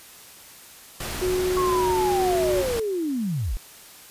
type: noise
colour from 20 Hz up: pink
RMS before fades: -31 dBFS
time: 1-2.8 s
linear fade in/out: 5 ms
type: tone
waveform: sine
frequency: 367.1 Hz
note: F#4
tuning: 14 cents flat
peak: -21 dBFS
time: 1.21-2.63 s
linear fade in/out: 20 ms
type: linear sweep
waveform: sine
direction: down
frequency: 1108.7 to 30.87 Hz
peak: -23 dBFS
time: 1.57-3.57 s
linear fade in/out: 0 ms
effects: white hiss -46 dBFS RMS until 4.1 s + resampled to 32000 Hz